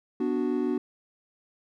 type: chord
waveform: triangle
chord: B minor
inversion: none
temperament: equal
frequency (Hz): 246.9 / 293.7 / 370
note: B3 / D4 / F#4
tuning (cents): 0 / 0 / 0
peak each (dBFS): -27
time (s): 0.2-0.78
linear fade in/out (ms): 5
effects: none